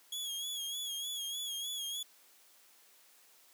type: tone with vibrato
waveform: sawtooth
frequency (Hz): 3326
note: G#7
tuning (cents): +2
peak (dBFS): -34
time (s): 0.12-2.03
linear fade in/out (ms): 5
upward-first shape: sine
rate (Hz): 3.3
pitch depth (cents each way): 57
effects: white hiss -63 dBFS RMS until 3.53 s + high-pass 300 Hz 12 dB/octave